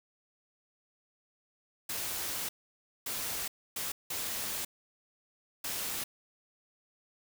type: noise bursts at uneven times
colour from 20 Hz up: white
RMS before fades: -36 dBFS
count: 5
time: 1.89-2.49 / 3.06-3.48 / 3.76-3.92 / 4.1-4.65 / 5.64-6.04 s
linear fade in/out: 5 ms
effects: none